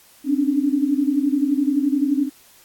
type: tone cluster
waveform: sine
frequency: 264.7 / 284.8 / 296.5 Hz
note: C4 / C#4 / D4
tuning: +20 / +47 / +17 cents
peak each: -21 dBFS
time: 0.24-2.3 s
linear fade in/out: 50 ms
effects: white hiss -51 dBFS RMS until 2.64 s + AAC 64 kbps